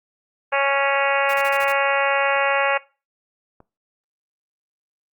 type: harmonic tone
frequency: 277.2 Hz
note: C#4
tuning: in tune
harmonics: 2 / 3 / 4 / 5 / 6 / 7 / 8 / 9 / 10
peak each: -22 / -24 / -25 / -26 / -27 / -27 / -28 / -29 / -29 dBFS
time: 0.52-2.78 s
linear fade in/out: 10 ms
type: noise bursts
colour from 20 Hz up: white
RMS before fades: -37 dBFS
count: 6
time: 1.29-1.723 s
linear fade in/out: 5 ms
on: 48 ms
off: 29 ms
type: clicks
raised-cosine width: 1 ms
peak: -32 dBFS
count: 2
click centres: 2.364 / 3.604 s
effects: noise-tail reverb RT60 0.3 s tail -20 dB re dry + Opus 24 kbps